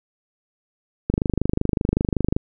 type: click train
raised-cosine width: 3 ms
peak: -6 dBFS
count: 33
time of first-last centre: 1.1-2.365 s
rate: 25.3 Hz
effects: none